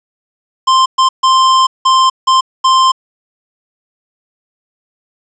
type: tone bursts at uneven times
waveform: square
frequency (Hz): 1046.5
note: C6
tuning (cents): 0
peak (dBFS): -7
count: 6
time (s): 0.67-0.86 / 0.98-1.09 / 1.23-1.67 / 1.85-2.1 / 2.27-2.41 / 2.64-2.92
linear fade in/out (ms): 10
effects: resampled to 16000 Hz + 7-bit

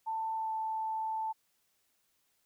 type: tone with pitch glide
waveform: sine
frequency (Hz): 889 to 881.3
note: A5 to A5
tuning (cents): +18 to +3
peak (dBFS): -32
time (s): 0.06-1.33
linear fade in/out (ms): 20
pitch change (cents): -15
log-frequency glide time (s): 0.35-0.51
effects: white hiss -75 dBFS RMS until 2.45 s

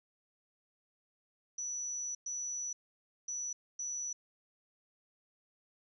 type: tone bursts at uneven times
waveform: sine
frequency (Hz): 5920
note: F#8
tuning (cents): 0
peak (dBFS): -36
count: 4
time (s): 1.58-2.15 / 2.26-2.73 / 3.28-3.53 / 3.79-4.13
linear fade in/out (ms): 5
effects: none

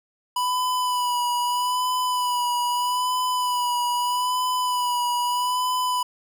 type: tone with vibrato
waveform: square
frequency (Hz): 987.8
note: B5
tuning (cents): 0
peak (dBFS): -22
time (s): 0.36-6.03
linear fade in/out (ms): 5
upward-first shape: sine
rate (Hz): 0.79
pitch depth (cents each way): 30
effects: none

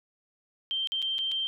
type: tone with dropouts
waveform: sine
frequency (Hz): 3142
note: G7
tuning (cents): +3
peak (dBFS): -27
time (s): 0.71-1.47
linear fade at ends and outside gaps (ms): 0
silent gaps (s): 0.873-0.92 / 1.019-1.025 / 1.183-1.189 / 1.315-1.318
effects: none

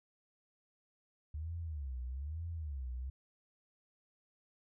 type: tone with vibrato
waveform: sine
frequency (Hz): 72.4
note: D2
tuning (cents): -24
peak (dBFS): -38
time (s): 1.34-3.1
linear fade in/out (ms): 5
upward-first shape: sine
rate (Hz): 1.1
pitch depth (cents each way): 270
effects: none

